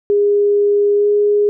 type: tone with pitch glide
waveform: sine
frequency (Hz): 409 to 413.3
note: G#4 to G#4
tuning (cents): -26 to -8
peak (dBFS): -10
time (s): 0.1-1.49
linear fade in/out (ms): 0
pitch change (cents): +18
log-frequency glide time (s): 0.95-1.08
effects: none